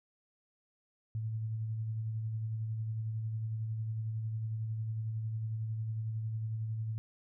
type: tone with tremolo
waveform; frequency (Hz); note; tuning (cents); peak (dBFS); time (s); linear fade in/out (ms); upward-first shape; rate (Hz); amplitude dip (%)
sine; 110.6; A2; +9; -32; 1.15-6.98; 0; sine; 11; 30
effects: none

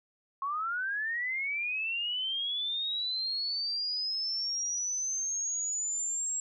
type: linear sweep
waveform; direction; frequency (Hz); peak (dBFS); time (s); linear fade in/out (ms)
sine; up; 1077 to 7630; -30; 0.42-6.4; 2
effects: none

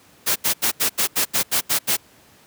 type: noise bursts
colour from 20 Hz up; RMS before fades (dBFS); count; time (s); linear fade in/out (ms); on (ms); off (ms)
white; -19; 10; 0.26-1.97; 20; 99; 80
effects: pink hiss -52 dBFS RMS until 2.46 s + high-pass 100 Hz 12 dB/octave

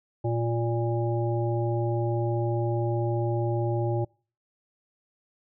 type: harmonic tone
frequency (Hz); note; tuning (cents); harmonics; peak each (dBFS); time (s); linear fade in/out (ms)
116.9; A#2; +5; 1 / 3 / 5 / 7; -26 / -29 / -33 / -35; 0.24-4.05; 10
effects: noise-tail reverb RT60 0.4 s tail -26 dB re dry

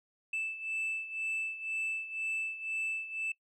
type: beating tone pair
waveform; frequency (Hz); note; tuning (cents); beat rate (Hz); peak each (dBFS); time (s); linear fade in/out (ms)
sine; 2637 / 2639; E7 / E7; 0 / +1; 2; -33 / -37; 0.33-3.32; 5
effects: noise-tail reverb RT60 0.1 s tail -22 dB re dry + tanh soft clip ceiling -30 dBFS

